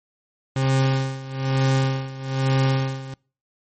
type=tone with tremolo; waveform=40% pulse; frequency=133.5 Hz; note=C3; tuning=35 cents sharp; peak=-15 dBFS; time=0.56-3.14 s; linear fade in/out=2 ms; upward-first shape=sine; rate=1.1 Hz; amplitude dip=85%; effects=noise-tail reverb RT60 0.4 s tail -26 dB re dry + MP3 32 kbps